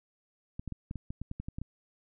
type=clicks; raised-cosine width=5 ms; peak=-25 dBFS; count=12; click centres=0.595 / 0.677 / 0.723 / 0.911 / 0.957 / 1.105 / 1.216 / 1.314 / 1.4 / 1.485 / 1.585 / 1.616 s; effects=none